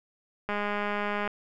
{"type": "click train", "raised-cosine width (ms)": 0.5, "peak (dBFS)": -16, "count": 163, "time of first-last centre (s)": [0.49, 1.276], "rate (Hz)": 206, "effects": []}